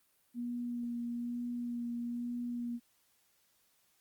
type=tone with vibrato; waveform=sine; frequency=239.5 Hz; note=A#3; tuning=47 cents sharp; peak=-35 dBFS; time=0.34-2.8 s; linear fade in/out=50 ms; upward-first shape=sine; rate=1.1 Hz; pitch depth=15 cents each way; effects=white hiss -72 dBFS RMS until 4 s + Opus 32 kbps